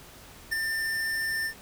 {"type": "tone with ADSR envelope", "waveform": "square", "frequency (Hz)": 1793, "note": "A6", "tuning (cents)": 32, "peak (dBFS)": -24, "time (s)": [0.51, 1.54], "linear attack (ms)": 19, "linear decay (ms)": 8, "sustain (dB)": -4, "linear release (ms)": 80, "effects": ["pink hiss -49 dBFS RMS until 1.61 s"]}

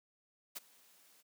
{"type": "noise with ADSR envelope", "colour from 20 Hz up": "white", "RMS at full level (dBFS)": -41, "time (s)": [0.55, 1.23], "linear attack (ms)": 18, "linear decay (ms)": 22, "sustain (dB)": -24, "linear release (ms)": 30, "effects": ["high-pass 200 Hz 12 dB/octave"]}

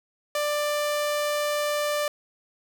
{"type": "tone", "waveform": "sawtooth", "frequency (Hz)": 591, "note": "D5", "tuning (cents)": 11, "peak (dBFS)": -20, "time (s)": [0.35, 2.08], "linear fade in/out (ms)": 2, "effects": []}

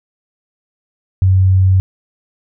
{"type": "tone", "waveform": "sine", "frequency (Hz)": 94.2, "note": "F#2", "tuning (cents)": 32, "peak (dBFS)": -7, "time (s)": [1.22, 1.8], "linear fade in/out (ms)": 0, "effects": []}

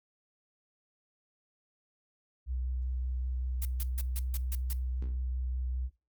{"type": "tone with vibrato", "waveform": "sine", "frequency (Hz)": 63, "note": "B1", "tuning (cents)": 35, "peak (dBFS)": -31, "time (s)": [2.46, 5.9], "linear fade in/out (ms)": 50, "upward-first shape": "triangle", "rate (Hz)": 5.2, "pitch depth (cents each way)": 16}
{"type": "noise bursts", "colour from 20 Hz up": "blue", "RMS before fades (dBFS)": -38, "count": 7, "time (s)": [3.62, 4.73], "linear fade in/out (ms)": 0, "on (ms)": 30, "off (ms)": 150}
{"effects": ["noise-tail reverb RT60 0.3 s tail -19 dB re dry", "Opus 48 kbps"]}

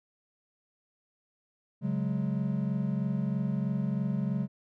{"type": "chord", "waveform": "triangle", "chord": "C# suspended fourth", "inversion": "none", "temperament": "just", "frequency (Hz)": [138.59, 184.79, 207.9], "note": ["C#3", "F#3", "G#3"], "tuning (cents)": [0, -2, 2], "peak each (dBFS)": -30, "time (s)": [1.81, 4.48], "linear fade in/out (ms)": 50, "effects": []}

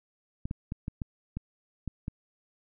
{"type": "clicks", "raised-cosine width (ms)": 5, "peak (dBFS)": -21, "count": 8, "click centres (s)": [0.455, 0.511, 0.721, 0.881, 1.018, 1.37, 1.877, 2.081], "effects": []}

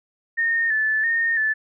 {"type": "tone with vibrato", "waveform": "sine", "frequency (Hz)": 1790, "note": "A6", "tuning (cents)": 29, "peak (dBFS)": -18, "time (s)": [0.37, 1.54], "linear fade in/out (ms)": 20, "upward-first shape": "square", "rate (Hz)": 1.5, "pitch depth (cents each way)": 44, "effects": []}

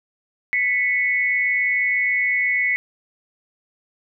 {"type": "tone pair together", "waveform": "sine", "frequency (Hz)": [1986.7, 2206], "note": ["B6", "C#7"], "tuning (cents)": [10, -9], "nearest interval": "major second", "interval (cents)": 181, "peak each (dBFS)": -20, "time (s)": [0.53, 2.76], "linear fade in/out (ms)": 0, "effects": []}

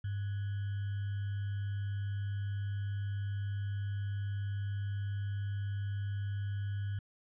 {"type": "tone with sample-and-hold", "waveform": "sine", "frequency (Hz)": 100.4, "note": "G2", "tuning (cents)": 42, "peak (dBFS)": -33, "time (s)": [0.04, 6.99], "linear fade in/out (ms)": 5, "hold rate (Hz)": 1575, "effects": ["resampled to 8000 Hz"]}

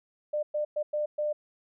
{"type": "tone bursts at uneven times", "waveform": "sine", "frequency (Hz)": 599, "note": "D5", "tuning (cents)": 34, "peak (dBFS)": -26, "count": 5, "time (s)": [[0.33, 0.43], [0.54, 0.65], [0.76, 0.83], [0.93, 1.06], [1.18, 1.33]], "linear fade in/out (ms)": 10, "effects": []}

